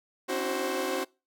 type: tone cluster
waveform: sawtooth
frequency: 266.9 / 288.2 / 326.4 / 373.8 / 527 Hz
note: C4 / D4 / E4 / F#4 / C5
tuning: +35 / -33 / -17 / +18 / +12 cents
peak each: -34 / -35 / -34 / -28 / -29 dBFS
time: 0.28-1.05 s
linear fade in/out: 20 ms
effects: noise-tail reverb RT60 0.3 s tail -25 dB re dry